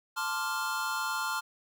square chord, D minor seventh, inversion second, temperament equal, 880 / 1046.5 / 1174.7 / 1396.9 Hz, A5 / C6 / D6 / F6, 0 / 0 / 0 / 0 cents, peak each -38 / -37 / -40 / -34 dBFS, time 0.16-1.41 s, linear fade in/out 20 ms, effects none

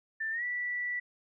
sine tone with pitch glide, 1777 to 1960.3 Hz, A6 to B6, +17 to -13 cents, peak -31 dBFS, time 0.2-1 s, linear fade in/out 10 ms, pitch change +170 cents, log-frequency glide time 0.31-0.44 s, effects none

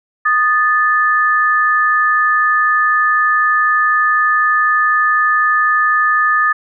sine tone pair together, 1236 / 1748 Hz, D#6 / A6, -12 / -12 cents, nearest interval tritone, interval 600 cents, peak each -13 dBFS, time 0.25-6.53 s, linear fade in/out 10 ms, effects none

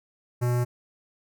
square tone with notch filter, 122.2 Hz, B2, 18 cents flat, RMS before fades -24 dBFS, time 0.41-0.65 s, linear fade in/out 20 ms, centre 3400 Hz, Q 0.55, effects none

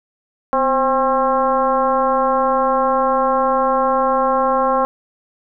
sine tone with frequency modulation, 800 Hz, G5, 35 cents sharp, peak -13 dBFS, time 0.53-4.85 s, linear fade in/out 0 ms, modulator 273 Hz, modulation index 1.6, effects none

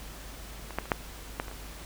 clicks, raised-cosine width 0.5 ms, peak -25 / -13 / -28 / -8 / -14 / -26 / -29 dBFS, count 7, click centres 0.707 / 0.786 / 0.856 / 0.918 / 1.399 / 1.482 / 1.514 s, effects added 50 Hz sine -44 dBFS peak until 1.85 s + pink hiss -46 dBFS RMS until 1.85 s

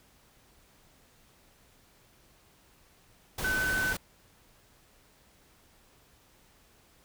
sine tone in noise, 1516 Hz, F#6, 42 cents sharp, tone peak -27 dBFS, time 3.44-3.93 s, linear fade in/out 5 ms, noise pink, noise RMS -35 dBFS, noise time 3.38-3.97 s, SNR +5 dB, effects pink hiss -62 dBFS RMS until 7.04 s

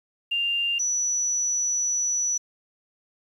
sine tone pair in turn, 2794 / 5920 Hz, F7 / F#8, 0 / 0 cents, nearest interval octave + minor second, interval 1300 cents, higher second, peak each -22 dBFS, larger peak neither, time 0.31-0.79 / 0.79-2.38 s, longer second, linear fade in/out 10 ms, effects 9-bit

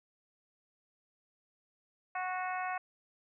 harmonic tone with a mistuned harmonic, 368.3 Hz, F#4, 8 cents flat, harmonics 2 / 3 / 4 / 5 / 6 / 7, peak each -36 / -40 / -42 / -44 / -46 / -47 dBFS, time 2.15-2.78 s, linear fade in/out 5 ms, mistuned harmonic 6, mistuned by -16 cents, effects none

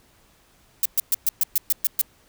violet noise bursts, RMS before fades -19 dBFS, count 9, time 0.83-2.015 s, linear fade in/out 2 ms, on 25 ms, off 120 ms, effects pink hiss -58 dBFS RMS until 2.28 s

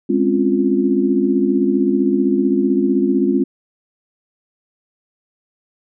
sine chord, Db major seventh, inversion second, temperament equal with one note detuned, 205.7 / 261.6 / 277.2 / 349.2 Hz, Ab3 / C4 / Db4 / F4, -16 / 0 / 0 / 0 cents, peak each -19 / -18 / -19 / -18 dBFS, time 0.09-3.44 s, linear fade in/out 10 ms, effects none

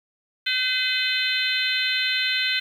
harmonic tone, 510 Hz, C5, 44 cents flat, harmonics 3 / 4 / 5 / 6 / 7 / 8, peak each -28 / -28 / -28 / -28 / -28 / -28 dBFS, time 0.46-2.6 s, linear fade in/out 10 ms, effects 8-bit

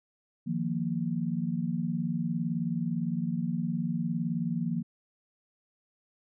sine chord, Eb suspended second, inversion none, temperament just, 155.56 / 175.01 / 233.3 Hz, Eb3 / F3 / Bb3, 0 / +4 / +2 cents, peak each -34 / -31 / -32 dBFS, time 0.46-4.83 s, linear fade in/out 20 ms, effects none

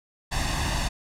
pink noise with comb filter, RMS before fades -26 dBFS, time 0.31-0.89 s, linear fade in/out 20 ms, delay 1.1 ms, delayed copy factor +0.7, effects low-pass 8000 Hz 12 dB/octave

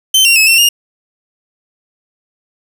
sawtooth tone with pitch steps, 3089 / 2752 / 2585 / 2708 / 2831 Hz, G7 / F7 / E7 / E7 / F7, -26 / -26 / -34 / +46 / +23 cents, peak -3 dBFS, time 0.14-0.69 s, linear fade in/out 5 ms, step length 110 ms, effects none

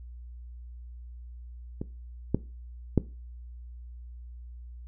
clicks, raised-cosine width 3 ms, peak -19 / -10 / -7 dBFS, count 3, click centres 1.815 / 2.346 / 2.977 s, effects noise-tail reverb RT60 0.3 s tail -18 dB re dry + added 60 Hz sine -41 dBFS peak until 4.87 s

